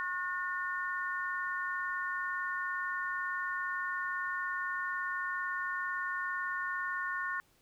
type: harmonic tone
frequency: 362.2 Hz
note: F#4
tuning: 37 cents flat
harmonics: 3 / 4 / 5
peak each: -38 / -37 / -37 dBFS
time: 0-7.4 s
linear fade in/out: 0 ms
effects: pink hiss -68 dBFS RMS until 7.61 s